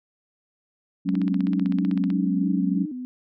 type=chord; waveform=sine; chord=F# suspended second; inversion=none; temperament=equal; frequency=185 / 207.7 / 277.2 Hz; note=F#3 / G#3 / C#4; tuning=0 / 0 / 0 cents; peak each=-23 / -27 / -25 dBFS; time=1.05-2.86 s; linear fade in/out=20 ms
type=click train; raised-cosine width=0.3 ms; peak=-23 dBFS; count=17; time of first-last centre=1.09-2.103 s; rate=15.8 Hz
type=tone with vibrato; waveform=sine; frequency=277.2 Hz; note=C#4; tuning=in tune; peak=-30 dBFS; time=1.14-3.05 s; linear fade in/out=0 ms; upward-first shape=square; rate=3.1 Hz; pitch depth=170 cents each way
effects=none